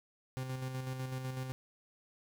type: tone with tremolo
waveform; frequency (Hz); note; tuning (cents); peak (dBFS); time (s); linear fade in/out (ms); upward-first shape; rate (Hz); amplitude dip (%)
40% pulse; 129.9; C3; -12; -35; 0.37-1.52; 0; square; 8; 40
effects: none